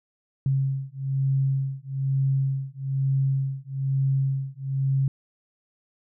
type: beating tone pair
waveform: sine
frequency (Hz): 134.9 / 136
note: C#3 / C#3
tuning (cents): -47 / -33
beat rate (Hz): 1.1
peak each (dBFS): -25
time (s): 0.46-5.08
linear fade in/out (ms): 2
effects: none